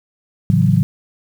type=chord; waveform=sine; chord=F# minor seventh; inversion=first; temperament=equal with one note detuned; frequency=110 / 138.59 / 164.24 / 185 Hz; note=A2 / C#3 / E3 / F#3; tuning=0 / 0 / -6 / 0 cents; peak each=-16 dBFS; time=0.5-0.83 s; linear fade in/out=0 ms; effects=7-bit